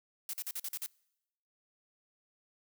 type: noise bursts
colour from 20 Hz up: blue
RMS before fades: -38 dBFS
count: 7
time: 0.29-0.862 s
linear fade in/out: 2 ms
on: 44 ms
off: 44 ms
effects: noise-tail reverb RT60 0.9 s tail -26 dB re dry